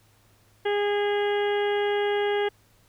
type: harmonic tone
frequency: 410 Hz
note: G#4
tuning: 22 cents flat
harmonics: 1 / 2 / 3 / 4 / 5 / 6 / 7 / 8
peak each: -23 / -30 / -42 / -34 / -36 / -47 / -39 / -40 dBFS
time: 0.65-2.49 s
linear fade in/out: 10 ms
effects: added 105 Hz sine -62 dBFS peak until 2.88 s + pink hiss -62 dBFS RMS until 2.88 s